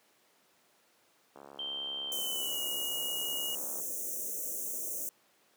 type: click train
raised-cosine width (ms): 1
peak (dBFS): -34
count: 172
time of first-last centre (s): 1.36-3.799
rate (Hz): 70.1
type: tone with pitch glide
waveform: sine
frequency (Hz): 3136 to 2892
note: G7 to F#7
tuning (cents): 0 to -40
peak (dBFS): -35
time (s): 1.59-3.55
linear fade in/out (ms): 2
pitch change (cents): -140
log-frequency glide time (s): 2.06-2.6
type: band-stop noise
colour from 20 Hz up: white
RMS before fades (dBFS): -37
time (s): 2.12-5.09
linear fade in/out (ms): 0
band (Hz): 640 to 5900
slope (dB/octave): 96
effects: pink hiss -67 dBFS RMS until 5.56 s + high-pass 300 Hz 12 dB/octave